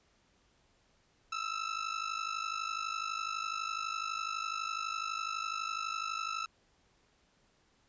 sawtooth ring-modulated tone, 1318.5 Hz, E6, in tune, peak -28 dBFS, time 1.32-6.46 s, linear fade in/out 2 ms, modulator 26 Hz, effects pink hiss -70 dBFS RMS until 7.88 s + resampled to 16000 Hz

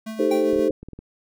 square tone with tremolo, 220 Hz, A3, in tune, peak -29 dBFS, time 0.06-0.69 s, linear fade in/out 10 ms, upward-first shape triangle, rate 7.5 Hz, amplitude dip 50%
sine chord, A half-diminished seventh, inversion second, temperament equal, 311.1 / 392 / 440 / 523.3 Hz, Eb4 / G4 / A4 / C5, 0 / 0 / 0 / 0 cents, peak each -23 dBFS, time 0.19-0.71 s, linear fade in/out 5 ms
square tone with exponential decay, 784 Hz, G5, in tune, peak -25 dBFS, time 0.31-0.61 s, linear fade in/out 5 ms, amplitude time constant 65 ms
clicks, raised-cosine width 3 ms, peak -25 dBFS, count 8, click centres 0.532 / 0.562 / 0.593 / 0.705 / 0.83 / 0.886 / 0.933 / 0.99 s
effects none

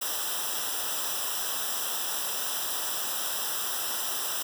white noise with comb filter, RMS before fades -31 dBFS, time 0.01-4.43 s, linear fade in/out 10 ms, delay 0.45 ms, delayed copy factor -1, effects none

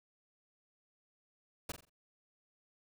pink noise with echo, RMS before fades -39 dBFS, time 1.69-1.72 s, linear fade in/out 5 ms, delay 44 ms, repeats 4, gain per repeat -9 dB, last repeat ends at 1.896 s, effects none

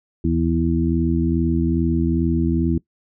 harmonic tone with a mistuned harmonic, 82.41 Hz, E2, in tune, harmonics 1 / 2 / 3 / 4, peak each -22 / -22 / -22 / -22 dBFS, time 0.24-2.78 s, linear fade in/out 5 ms, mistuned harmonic 1, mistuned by -97 cents, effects noise-tail reverb RT60 0.1 s tail -20 dB re dry

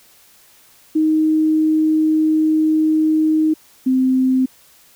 sine tone pair in turn, 312.6 / 259.5 Hz, D#4 / C4, +8 / -14 cents, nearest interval minor third, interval 322 cents, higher first, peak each -12 dBFS, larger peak neither, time 0.95-3.54 / 3.86-4.46 s, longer first, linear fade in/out 10 ms, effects white hiss -50 dBFS RMS until 4.95 s

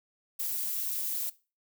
violet noise with amplitude modulation, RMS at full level -29 dBFS, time 0.39-1.3 s, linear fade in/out 10 ms, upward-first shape sine, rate 279 Hz, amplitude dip 85%, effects noise-tail reverb RT60 0.3 s tail -18 dB re dry

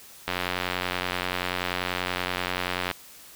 click train, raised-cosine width 0.3 ms, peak -10 dBFS, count 239, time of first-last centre 0.28-2.913 s, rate 90.4 Hz, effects white hiss -48 dBFS RMS until 3.35 s

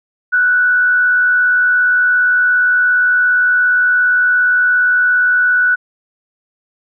sine tone with frequency modulation, 1480 Hz, F#6, in tune, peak -9 dBFS, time 0.32-5.76 s, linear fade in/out 20 ms, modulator 82.7 Hz, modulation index 0.39, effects none

